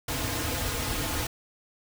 pink noise with comb filter, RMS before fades -30 dBFS, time 0.08-1.27 s, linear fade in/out 5 ms, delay 5.2 ms, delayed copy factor -0.9, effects none

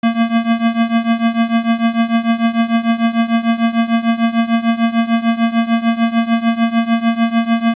square tone with tremolo, 229.9 Hz, A#3, 24 cents flat, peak -9 dBFS, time 0.03-7.74 s, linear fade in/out 5 ms, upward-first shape triangle, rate 6.7 Hz, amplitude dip 90%, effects resampled to 8000 Hz + 8-bit

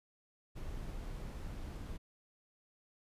brown noise, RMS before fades -43 dBFS, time 0.55-1.98 s, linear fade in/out 20 ms, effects resampled to 32000 Hz

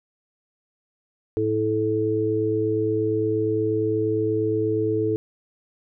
harmonic tone, 108.5 Hz, A2, 24 cents flat, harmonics 1 / 3 / 4, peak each -28 / -25 / -22 dBFS, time 1.37-5.16 s, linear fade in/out 0 ms, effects none

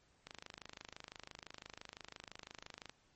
click train, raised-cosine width 0.2 ms, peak -30 dBFS, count 69, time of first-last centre 0.27-2.895 s, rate 25.9 Hz, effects pink hiss -72 dBFS RMS until 3.15 s + MP3 32 kbps

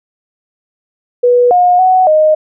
sine tone with pitch steps, 489.1 / 717 / 744 / 619 Hz, B4 / F5 / F#5 / D#5, -17 / +45 / +9 / -9 cents, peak -5 dBFS, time 1.23-2.35 s, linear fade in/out 10 ms, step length 280 ms, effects none

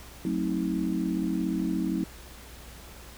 sine chord, F# diminished seventh, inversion none, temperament just, 185 / 222 / 266.4 / 319.7 Hz, F#3 / A3 / C4 / Eb4, 0 / +16 / +31 / +47 cents, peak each -30 / -33 / -32 / -30 dBFS, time 0.25-2.04 s, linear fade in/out 2 ms, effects added 60 Hz sine -48 dBFS peak until 3.17 s + pink hiss -48 dBFS RMS until 3.17 s

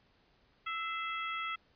harmonic tone with a mistuned harmonic, 659.3 Hz, E5, in tune, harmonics 2 / 3 / 4 / 5, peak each -37 / -41 / -43 / -45 dBFS, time 0.66-1.56 s, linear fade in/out 10 ms, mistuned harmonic 3, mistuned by +58 cents, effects pink hiss -69 dBFS RMS until 1.75 s + resampled to 11025 Hz

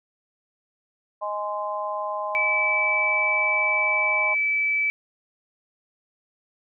harmonic tone, 207.7 Hz, G#3, in tune, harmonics 3 / 4 / 5, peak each -30 / -32 / -29 dBFS, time 1.21-4.35 s, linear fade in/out 20 ms
sine tone, 2306 Hz, D7, 32 cents flat, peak -20 dBFS, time 2.35-4.9 s, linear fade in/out 0 ms
effects none

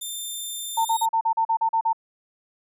10% pulse tone with pitch glide, 3584 to 3713 Hz, A7 to A#7, +31 to -8 cents, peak -23 dBFS, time 0.01-1.06 s, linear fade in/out 10 ms, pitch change +61 cents, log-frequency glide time 0.85-0.94 s
sine tone bursts, 900 Hz, A5, 39 cents sharp, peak -18 dBFS, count 10, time 0.77-1.931 s, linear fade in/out 10 ms, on 81 ms, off 39 ms
effects resampled to 32000 Hz

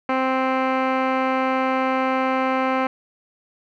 15% pulse tone with low-pass filter, 261.6 Hz, C4, in tune, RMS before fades -21 dBFS, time 0.09-2.87 s, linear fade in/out 2 ms, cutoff 1800 Hz, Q 3.9, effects none

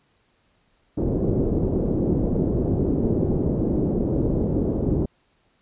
white low-pass noise, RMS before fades -22 dBFS, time 0.97-5.06 s, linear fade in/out 10 ms, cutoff 400 Hz, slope 24 dB/octave, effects pink hiss -65 dBFS RMS until 5.61 s + resampled to 8000 Hz

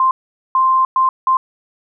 sine tone bursts at uneven times, 1046.5 Hz, C6, in tune, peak -10 dBFS, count 4, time 0-0.11 / 0.55-0.85 / 0.96-1.09 / 1.27-1.37 s, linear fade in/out 2 ms, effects none

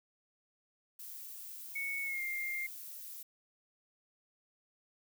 violet noise, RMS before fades -47 dBFS, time 0.99-3.23 s, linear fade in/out 5 ms
sine tone with pitch glide, 2217 to 2112 Hz, C#7 to C7, 0 to +16 cents, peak -35 dBFS, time 1.75-2.67 s, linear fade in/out 10 ms, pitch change -84 cents, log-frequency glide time 2.03-2.22 s
effects none

